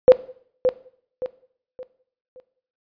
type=tone with echo; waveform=sine; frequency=508 Hz; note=B4; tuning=49 cents sharp; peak=-5 dBFS; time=0.08-0.12 s; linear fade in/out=0 ms; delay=570 ms; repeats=4; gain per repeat=-9 dB; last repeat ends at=2.4 s; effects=noise-tail reverb RT60 0.6 s tail -17 dB re dry + resampled to 11025 Hz